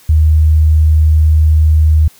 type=tone; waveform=sine; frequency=77.78 Hz; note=D#2; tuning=in tune; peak=-5 dBFS; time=0.09-2.08 s; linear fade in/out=5 ms; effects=white hiss -44 dBFS RMS until 2.19 s